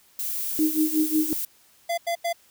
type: noise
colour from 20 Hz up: violet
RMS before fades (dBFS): -29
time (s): 0.19-1.45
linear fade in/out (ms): 2
type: tone with tremolo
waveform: sine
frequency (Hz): 310.9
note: D#4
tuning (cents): -1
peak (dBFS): -17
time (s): 0.59-1.33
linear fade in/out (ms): 0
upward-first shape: sine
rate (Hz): 5.5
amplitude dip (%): 90
type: tone bursts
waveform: square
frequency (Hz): 682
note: F5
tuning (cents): -41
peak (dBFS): -24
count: 3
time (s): 1.89-2.33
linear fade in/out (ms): 10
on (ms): 88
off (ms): 88
effects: white hiss -58 dBFS RMS until 2.5 s